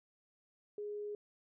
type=tone; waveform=sine; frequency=415.3 Hz; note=G#4; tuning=in tune; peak=-39 dBFS; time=0.78-1.15 s; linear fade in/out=2 ms; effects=none